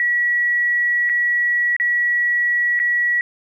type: tone with dropouts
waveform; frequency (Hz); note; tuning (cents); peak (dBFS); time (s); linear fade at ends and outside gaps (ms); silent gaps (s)
sine; 1930; B6; -40; -15; 0-3.21; 1; 1.092-1.096 / 1.765-1.799 / 2.792-2.799
effects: 9-bit